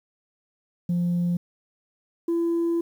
sine tone pair in turn, 174.61 / 337.3 Hz, F3 / E4, 0 / +40 cents, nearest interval major seventh, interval 1140 cents, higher second, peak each -19 dBFS, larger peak neither, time 0.89-1.37 / 2.28-2.81 s, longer second, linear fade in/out 5 ms, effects tanh soft clip ceiling -19 dBFS + 9-bit

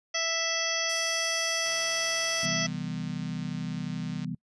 harmonic tone, 659.3 Hz, E5, in tune, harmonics 1 / 2 / 3 / 4 / 5 / 7 / 8 / 9, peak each -35 / -38 / -33 / -37 / -35 / -37 / -34 / -33 dBFS, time 0.14-2.67 s, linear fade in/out 10 ms
violet noise, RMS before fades -37 dBFS, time 0.89-2.46 s, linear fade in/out 5 ms
click train, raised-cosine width 0.2 ms, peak -29 dBFS, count 394, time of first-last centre 1.66-4.246 s, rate 152 Hz
sine chord, C major seventh, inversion none, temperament equal, 130.81 / 164.81 / 196 / 246.9 Hz, C3 / E3 / G3 / B3, 0 / 0 / 0 / 0 cents, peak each -39 / -34 / -37 / -37 dBFS, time 2.43-4.35 s, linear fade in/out 5 ms
effects noise-tail reverb RT60 0.1 s tail -26 dB re dry + resampled to 24000 Hz

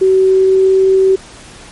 sine tone with pitch glide, 379.1 to 382 Hz, F#4 to G4, +42 to -45 cents, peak -6 dBFS, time 0.01-1.16 s, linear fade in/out 10 ms, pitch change +13 cents, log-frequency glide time 0.24-0.82 s, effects pink hiss -36 dBFS RMS until 1.71 s + MP3 48 kbps

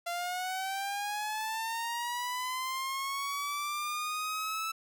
sawtooth linear sweep, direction up, 686 to 1317 Hz, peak -29 dBFS, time 0.06-4.72 s, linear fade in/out 10 ms, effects none

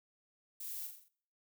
violet noise with echo, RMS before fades -44 dBFS, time 0.6-0.87 s, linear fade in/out 5 ms, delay 43 ms, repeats 5, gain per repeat -5 dB, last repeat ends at 1.085 s, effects noise-tail reverb RT60 0.6 s tail -23 dB re dry

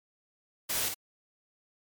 white noise with echo, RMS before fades -31 dBFS, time 0.69-0.89 s, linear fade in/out 10 ms, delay 54 ms, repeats 1, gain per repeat -5 dB, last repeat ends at 0.944 s, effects MP3 96 kbps

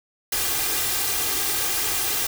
white noise with comb filter, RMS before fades -24 dBFS, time 0.32-2.27 s, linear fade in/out 5 ms, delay 2.5 ms, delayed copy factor +0.65, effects none

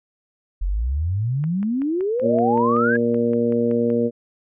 sine exponential sweep, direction up, 41.76 to 1681 Hz, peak -19 dBFS, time 0.61-2.97 s, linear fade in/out 10 ms
click train, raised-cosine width 0.5 ms, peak -25 dBFS, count 14, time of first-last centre 1.44-3.902 s, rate 5.28 Hz
harmonic tone, 118.1 Hz, A#2, 23 cents sharp, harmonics 1 / 2 / 3 / 4 / 5, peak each -31 / -20 / -27 / -20 / -29 dBFS, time 2.21-4.11 s, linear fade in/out 50 ms
effects none

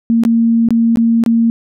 sine tone with dropouts, 230 Hz, A#3, 23 cents flat, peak -8 dBFS, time 0.1-1.5 s, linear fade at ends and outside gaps 0 ms, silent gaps 0.236-0.251 / 0.687-0.706 / 0.958-0.972 / 1.238-1.262 s, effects none

